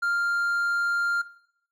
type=tone; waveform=triangle; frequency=1396.9 Hz; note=F6; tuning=in tune; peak=-21 dBFS; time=0.02-1.22 s; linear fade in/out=10 ms; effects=noise-tail reverb RT60 0.7 s tail -17 dB re dry